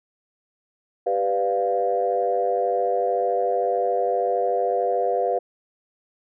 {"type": "chord", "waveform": "sine", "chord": "G dominant seventh", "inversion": "none", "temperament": "equal", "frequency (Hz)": [392, 493.9, 587.3, 698.5], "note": ["G4", "B4", "D5", "F5"], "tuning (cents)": [0, 0, 0, 0], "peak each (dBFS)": [-27, -23, -28, -23], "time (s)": [1.06, 5.39], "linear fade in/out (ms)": 10, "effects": ["tanh soft clip ceiling -9 dBFS"]}